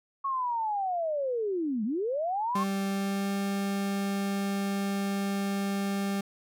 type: linear two-way sweep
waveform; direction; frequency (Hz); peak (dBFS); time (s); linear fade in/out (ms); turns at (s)
sine; down then up; 1108.7 to 202 to 1108.7; -27; 0.24-2.64; 10; 1.84
type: tone with pitch glide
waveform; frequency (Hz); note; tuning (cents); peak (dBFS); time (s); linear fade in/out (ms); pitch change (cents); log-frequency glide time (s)
40% pulse; 196 to 198.05; G3 to G3; 0 to +18; -27; 2.55-6.21; 5; +18; 2.87-3.32
effects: none